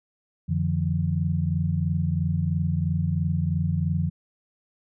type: tone cluster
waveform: sine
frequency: 90.3 / 148.8 / 171.8 Hz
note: F#2 / D3 / F3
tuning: -42 / +23 / -28 cents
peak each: -26 dBFS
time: 0.48-4.1 s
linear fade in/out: 20 ms
effects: none